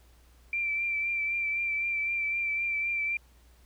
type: tone with vibrato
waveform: sine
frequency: 2349 Hz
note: D7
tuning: in tune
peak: -27 dBFS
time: 0.53-3.17 s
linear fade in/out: 2 ms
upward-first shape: triangle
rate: 3.9 Hz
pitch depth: 32 cents each way
effects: added 60 Hz sine -56 dBFS peak until 3.65 s + pink hiss -64 dBFS RMS until 3.65 s